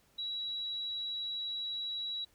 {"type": "tone", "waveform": "sine", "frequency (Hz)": 3896, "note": "B7", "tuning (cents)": -24, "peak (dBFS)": -35, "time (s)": [0.18, 2.25], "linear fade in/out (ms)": 10, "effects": ["pink hiss -68 dBFS RMS until 2.34 s"]}